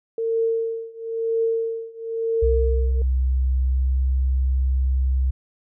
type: tone with tremolo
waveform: sine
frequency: 454.3 Hz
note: A#4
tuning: 45 cents flat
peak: -17 dBFS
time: 0.18-3.02 s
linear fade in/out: 2 ms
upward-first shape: triangle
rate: 1 Hz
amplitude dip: 95%
type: tone with pitch glide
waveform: sine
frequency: 64.4 to 65.15 Hz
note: C2 to C2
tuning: -27 to -7 cents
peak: -17 dBFS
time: 2.42-5.31 s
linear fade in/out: 10 ms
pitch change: +20 cents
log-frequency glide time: 3.58-4 s
effects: none